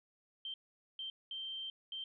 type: tone bursts at uneven times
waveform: sine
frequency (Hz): 3136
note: G7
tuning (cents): 0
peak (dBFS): -40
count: 4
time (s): 0.45-0.54 / 0.99-1.1 / 1.31-1.7 / 1.92-2.04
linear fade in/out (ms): 2
effects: none